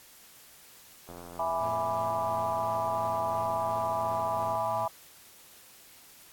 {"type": "click train", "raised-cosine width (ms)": 1, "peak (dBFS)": -31, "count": 301, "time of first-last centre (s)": [1.09, 4.554], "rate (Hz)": 86.6}
{"type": "chord", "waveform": "sine", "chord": "E dominant seventh", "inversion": "none", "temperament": "equal", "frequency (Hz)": [659.3, 830.6, 987.8, 1174.7], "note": ["E5", "G#5", "B5", "D6"], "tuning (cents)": [0, 0, 0, 0], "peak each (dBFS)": [-32, -33, -32, -36], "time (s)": [1.39, 4.88], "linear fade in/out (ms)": 5}
{"type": "tone with tremolo", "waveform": "30% pulse", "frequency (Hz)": 111.8, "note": "A2", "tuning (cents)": 28, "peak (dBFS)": -38, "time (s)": [1.6, 4.87], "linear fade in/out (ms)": 20, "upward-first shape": "sine", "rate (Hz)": 2.9, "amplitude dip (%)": 25}
{"effects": ["white hiss -54 dBFS RMS until 6.32 s", "AAC 64 kbps"]}